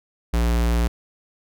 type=tone; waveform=square; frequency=58.27 Hz; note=A#1; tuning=in tune; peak=-18 dBFS; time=0.33-0.88 s; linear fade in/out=10 ms; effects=none